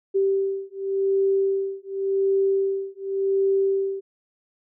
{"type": "beating tone pair", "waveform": "sine", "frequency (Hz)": [389.5, 390.39], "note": ["G4", "G4"], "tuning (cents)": [-11, -7], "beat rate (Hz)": 0.89, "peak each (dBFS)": -23, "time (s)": [0.14, 4.01], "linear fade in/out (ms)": 20, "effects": []}